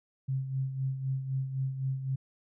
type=tone with tremolo; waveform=sine; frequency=133.3 Hz; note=C3; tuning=33 cents sharp; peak=-27 dBFS; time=0.28-2.16 s; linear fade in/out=10 ms; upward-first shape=sine; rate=3.9 Hz; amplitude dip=60%; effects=none